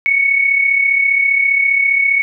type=tone pair together; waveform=sine; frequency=2217 / 2252 Hz; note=C#7 / C#7; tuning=0 / +27 cents; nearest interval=unison; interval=27 cents; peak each=-11 / -19 dBFS; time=0.06-2.22 s; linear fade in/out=0 ms; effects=none